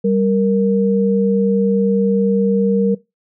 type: tone pair together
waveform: sine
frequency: 196 / 466.2 Hz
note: G3 / A#4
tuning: 0 / 0 cents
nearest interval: octave + minor third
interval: 1500 cents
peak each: -15 dBFS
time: 0.04-2.95 s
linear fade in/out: 10 ms
effects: noise-tail reverb RT60 0.2 s tail -19 dB re dry